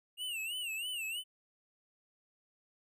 square tone with vibrato, 2794 Hz, F7, in tune, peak -37 dBFS, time 0.17-1.24 s, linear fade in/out 50 ms, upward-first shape sine, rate 3.1 Hz, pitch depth 140 cents each way, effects none

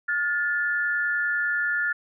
sine tone pair together, 1424.5 / 1745 Hz, F6 / A6, +34 / -15 cents, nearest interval major third, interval 351 cents, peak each -25 dBFS, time 0.08-1.93 s, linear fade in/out 10 ms, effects none

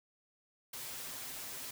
white noise with comb filter, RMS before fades -44 dBFS, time 0.73-1.71 s, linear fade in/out 5 ms, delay 7.7 ms, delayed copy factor +0.65, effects none

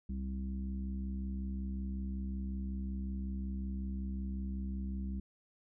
harmonic tone, 65.41 Hz, C2, in tune, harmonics 1 / 3 / 4 / 5, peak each -37 / -40 / -53 / -54 dBFS, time 0.09-5.2 s, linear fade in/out 5 ms, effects none

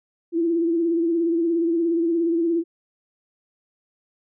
sine tone with vibrato, 335 Hz, E4, 28 cents sharp, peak -18 dBFS, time 0.32-2.64 s, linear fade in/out 50 ms, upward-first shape sine, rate 17 Hz, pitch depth 51 cents each way, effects none

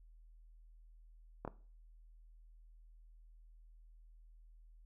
clicks, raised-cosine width 1 ms, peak -27 dBFS, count 2, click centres 1.45 / 1.477 s, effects noise-tail reverb RT60 0.4 s tail -18 dB re dry + added 40 Hz sine -57 dBFS peak until 4.85 s

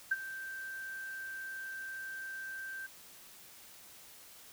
sine tone with ADSR envelope, 1566 Hz, G6, 2 cents flat, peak -25 dBFS, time 0.11-2.87 s, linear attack 8 ms, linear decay 33 ms, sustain -15 dB, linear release 14 ms, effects white hiss -55 dBFS RMS until 4.52 s

